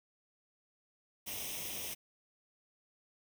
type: noise with comb filter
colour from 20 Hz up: white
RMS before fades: -41 dBFS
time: 1.26-1.95 s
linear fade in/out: 20 ms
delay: 0.34 ms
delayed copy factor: +0.7
effects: none